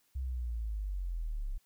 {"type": "linear sweep", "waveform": "sine", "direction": "down", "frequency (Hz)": [66.7, 31.81], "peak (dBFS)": -33, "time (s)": [0.15, 1.58], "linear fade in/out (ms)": 10, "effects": ["white hiss -72 dBFS RMS until 1.65 s"]}